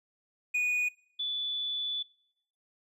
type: tone pair in turn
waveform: triangle / sine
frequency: 2467 / 3468 Hz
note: D#7 / A7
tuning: -15 / -26 cents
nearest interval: tritone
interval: 589 cents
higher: second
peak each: -24 / -30 dBFS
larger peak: first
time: 0.54-0.89 / 1.19-2.03 s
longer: second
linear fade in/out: 10 ms
effects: noise-tail reverb RT60 0.8 s tail -25 dB re dry + resampled to 32000 Hz